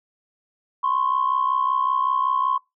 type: tone pair together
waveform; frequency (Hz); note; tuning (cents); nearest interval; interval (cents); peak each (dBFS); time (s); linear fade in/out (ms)
sine; 1024 / 1089.3; C6 / C#6; -38 / -31; minor second; 107; -21; 0.83-2.58; 10
effects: noise-tail reverb RT60 0.2 s tail -23 dB re dry + tanh soft clip ceiling -12 dBFS